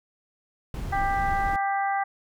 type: noise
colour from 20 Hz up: brown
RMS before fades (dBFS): -31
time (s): 0.74-1.56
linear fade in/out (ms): 2
type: harmonic tone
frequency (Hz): 395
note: G4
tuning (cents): +13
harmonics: 2 / 3 / 4 / 5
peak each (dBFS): -24 / -33 / -33 / -34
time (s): 0.92-2.04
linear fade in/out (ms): 10
effects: none